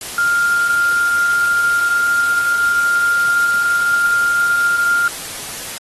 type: tone in noise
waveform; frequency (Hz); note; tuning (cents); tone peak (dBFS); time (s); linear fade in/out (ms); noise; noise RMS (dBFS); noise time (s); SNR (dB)
sine; 1400; F6; +4; -12; 0.18-5.08; 2; white; -28; 0.01-5.78; +13
effects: AAC 32 kbps